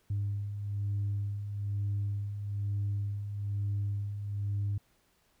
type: beating tone pair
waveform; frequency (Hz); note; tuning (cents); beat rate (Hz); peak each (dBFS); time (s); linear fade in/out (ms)
sine; 100.4 / 101.5; G2 / G#2; +42 / -39; 1.1; -38 / -30; 0.1-4.78; 5
effects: tanh soft clip ceiling -26 dBFS + pink hiss -70 dBFS RMS until 5.4 s